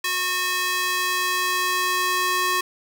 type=tone with high-pass filter sweep; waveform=square; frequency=364.5 Hz; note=F#4; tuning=26 cents flat; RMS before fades=-23 dBFS; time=0.04-2.61 s; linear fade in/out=5 ms; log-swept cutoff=1700 to 1000 Hz; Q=1; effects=none